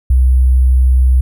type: tone with sample-and-hold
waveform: sine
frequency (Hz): 63.8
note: C2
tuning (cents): -43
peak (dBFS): -6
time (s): 0.1-1.21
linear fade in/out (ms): 5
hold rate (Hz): 11025
effects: none